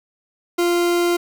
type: tone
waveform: 40% pulse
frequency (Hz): 347.6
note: F4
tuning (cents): -8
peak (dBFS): -15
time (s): 0.58-1.17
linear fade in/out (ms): 10
effects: 7-bit